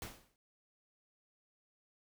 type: noise with exponential decay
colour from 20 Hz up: pink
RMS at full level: -42 dBFS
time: 0.02-0.36 s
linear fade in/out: 1 ms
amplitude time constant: 72 ms
effects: none